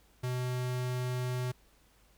square tone, 125.6 Hz, B2, 30 cents sharp, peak -32 dBFS, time 0.23-1.52 s, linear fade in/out 10 ms, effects added 50 Hz sine -65 dBFS peak until 2.17 s + pink hiss -66 dBFS RMS until 2.17 s

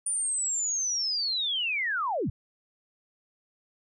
sine linear sweep, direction down, 9397 to 69.3 Hz, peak -26 dBFS, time 0.06-2.3 s, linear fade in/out 5 ms, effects none

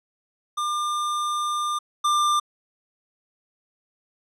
square tone pair in turn, 1200 / 1192.4 Hz, D6 / D6, +37 / +26 cents, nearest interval unison, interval 11 cents, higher first, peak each -24 / -19 dBFS, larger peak second, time 0.57-1.79 / 2.04-2.4 s, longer first, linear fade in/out 10 ms, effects low-pass 9000 Hz 12 dB/octave

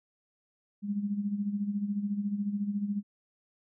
sine tone with tremolo, 203.7 Hz, G#3, 33 cents flat, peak -26 dBFS, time 0.82-3.03 s, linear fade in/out 50 ms, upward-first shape sine, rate 14 Hz, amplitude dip 65%, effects none

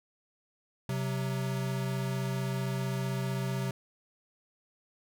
square tone pair together, 131 / 186.62 Hz, C3 / F#3, +2 / +15 cents, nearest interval tritone, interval 613 cents, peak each -32 / -37 dBFS, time 0.89-3.71 s, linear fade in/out 2 ms, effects none

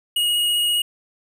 square tone with vibrato, 2884 Hz, F#7, 45 cents flat, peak -18 dBFS, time 0.16-0.82 s, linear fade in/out 5 ms, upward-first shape triangle, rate 15 Hz, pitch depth 13 cents each way, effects none

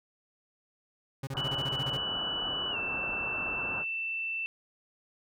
40% pulse tone bursts, 135 Hz, C#3, 45 cents flat, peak -32 dBFS, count 11, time 1.23-1.971 s, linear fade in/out 5 ms, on 41 ms, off 29 ms
white low-pass noise, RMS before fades -40 dBFS, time 1.31-3.85 s, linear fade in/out 50 ms, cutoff 1600 Hz, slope 96 dB/octave
sine tone with pitch glide, 2960 to 2668 Hz, F#7 to E7, 0 to +20 cents, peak -31 dBFS, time 1.37-4.46 s, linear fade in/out 0 ms, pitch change -180 cents, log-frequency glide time 2.71-2.77 s
effects none

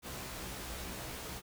pink noise with comb filter, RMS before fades -43 dBFS, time 0.02-1.42 s, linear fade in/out 50 ms, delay 16 ms, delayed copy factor +0.75, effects none

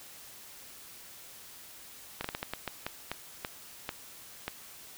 slowing click train, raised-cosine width 0.3 ms, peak -17 dBFS, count 12, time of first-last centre 2.21-4.48 s, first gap 34 ms, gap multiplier 1.33, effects white hiss -50 dBFS RMS until 4.97 s

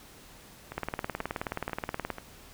two click trains, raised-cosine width 0.5 ms, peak -16 / -23 dBFS, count 26 / 4, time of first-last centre 0.78-2.103 / 0.72-2.183 s, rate 18.9 / 2.05 Hz, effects pink hiss -52 dBFS RMS until 2.53 s

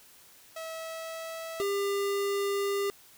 sawtooth tone with pitch glide, 648 to 653.3 Hz, E5 to E5, -30 to -16 cents, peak -33 dBFS, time 0.56-1.62 s, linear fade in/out 5 ms, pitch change +14 cents, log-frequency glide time 0.72-1.43 s
square tone, 400.1 Hz, G4, 35 cents sharp, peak -28 dBFS, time 1.6-2.9 s, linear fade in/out 0 ms
effects white hiss -56 dBFS RMS until 3.17 s

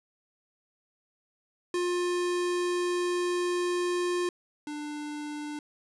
square tone pair in turn, 354.5 / 297.2 Hz, F4 / D4, +26 / +21 cents, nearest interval minor third, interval 305 cents, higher first, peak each -27 / -35 dBFS, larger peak first, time 1.74-4.29 / 4.67-5.59 s, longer first, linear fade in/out 2 ms, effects resampled to 24000 Hz

